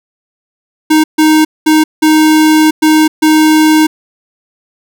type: tone bursts at uneven times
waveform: square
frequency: 311.1 Hz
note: D#4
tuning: in tune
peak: -5 dBFS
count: 6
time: 0.9-1.04 / 1.18-1.45 / 1.66-1.84 / 2.02-2.71 / 2.82-3.08 / 3.22-3.87 s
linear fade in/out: 10 ms
effects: none